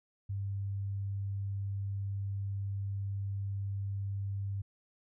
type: tone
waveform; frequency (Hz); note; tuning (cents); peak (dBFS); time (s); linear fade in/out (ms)
sine; 99; G2; +18; -33; 0.29-4.62; 10
effects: none